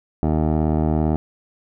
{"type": "tone with low-pass filter", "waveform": "15% pulse", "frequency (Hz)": 77.78, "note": "D#2", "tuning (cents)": 0, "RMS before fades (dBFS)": -19, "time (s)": [0.23, 1.16], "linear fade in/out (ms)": 0, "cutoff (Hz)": 620, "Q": 1.7, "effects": []}